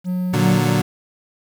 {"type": "tone", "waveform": "triangle", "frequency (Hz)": 181.6, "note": "F#3", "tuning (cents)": -32, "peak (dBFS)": -17, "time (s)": [0.04, 0.74], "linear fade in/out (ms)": 50}
{"type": "chord", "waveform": "30% pulse", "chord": "Bb augmented", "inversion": "none", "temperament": "equal", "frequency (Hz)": [116.54, 146.83, 185], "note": ["Bb2", "D3", "F#3"], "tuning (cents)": [0, 0, 0], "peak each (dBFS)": -17, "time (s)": [0.33, 0.82], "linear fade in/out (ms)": 10}
{"effects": ["8-bit"]}